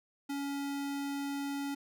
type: tone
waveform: square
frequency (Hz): 280.8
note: C#4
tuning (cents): +22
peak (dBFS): -35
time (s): 0.29-1.75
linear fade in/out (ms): 10
effects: none